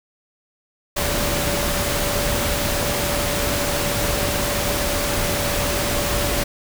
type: tone in noise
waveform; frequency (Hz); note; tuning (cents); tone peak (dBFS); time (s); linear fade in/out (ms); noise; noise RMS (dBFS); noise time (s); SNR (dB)
sine; 578; D5; -28; -27; 0.96-6.44; 10; pink; -22; 0.96-6.44; -8
effects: none